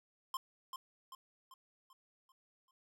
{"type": "tone with echo", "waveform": "square", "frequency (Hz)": 1053, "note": "C6", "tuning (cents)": 11, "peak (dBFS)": -37, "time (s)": [0.34, 0.37], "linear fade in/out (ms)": 2, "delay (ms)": 390, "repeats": 6, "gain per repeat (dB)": -6, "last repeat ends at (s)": 2.71, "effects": []}